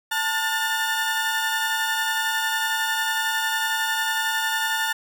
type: tone cluster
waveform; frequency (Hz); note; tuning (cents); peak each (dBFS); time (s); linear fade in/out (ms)
30% pulse; 886 / 1439 / 1783; A5 / F#6 / A6; +12 / -49 / +22; -24; 0.11-4.93; 10
effects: none